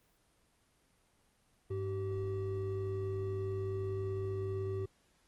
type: tone pair together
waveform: triangle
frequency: 100.07 / 384.2 Hz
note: G2 / G4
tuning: +36 / -35 cents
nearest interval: octave + major seventh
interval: 2329 cents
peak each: -35 / -35 dBFS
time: 1.7-4.86 s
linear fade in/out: 10 ms
effects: pink hiss -71 dBFS RMS until 5.27 s + Opus 24 kbps